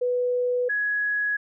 sine tone pair in turn, 493.9 / 1674.3 Hz, B4 / G#6, 0 / +14 cents, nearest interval octave + major sixth, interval 2114 cents, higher second, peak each -21 / -22 dBFS, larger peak first, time 0.01-0.69 / 0.69-1.37 s, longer neither, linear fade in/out 10 ms, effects none

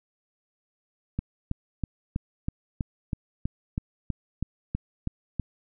click train, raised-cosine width 5 ms, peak -15 dBFS, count 14, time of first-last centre 1.19-5.397 s, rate 3.09 Hz, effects none

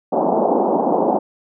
white band-pass noise, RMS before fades -17 dBFS, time 0.12-1.19 s, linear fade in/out 10 ms, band 190 to 870 Hz, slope 48 dB/octave, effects none

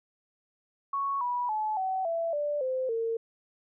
sine tone with pitch steps, 1108.7 / 976.4 / 859.9 / 757.3 / 666.9 / 587.3 / 517.2 / 455.5 Hz, C#6 / B5 / A5 / F#5 / E5 / D5 / C5 / A#4, 0 / -20 / -40 / +40 / +20 / 0 / -20 / -40 cents, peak -27 dBFS, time 0.93-3.17 s, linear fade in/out 5 ms, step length 280 ms, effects none

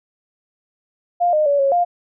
sine tone with pitch steps, 702 / 612 / 570 / 550 / 702 Hz, F5 / D#5 / C#5 / C#5 / F5, +9 / -29 / +48 / -14 / +9 cents, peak -13 dBFS, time 1.2-1.85 s, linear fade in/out 20 ms, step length 130 ms, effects none

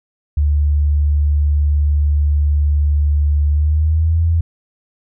sine tone with pitch glide, 73.42 to 82.89 Hz, D2 to E2, 0 to +10 cents, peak -11 dBFS, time 0.37-4.41 s, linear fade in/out 5 ms, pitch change +210 cents, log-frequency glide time 3.5-4.22 s, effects none

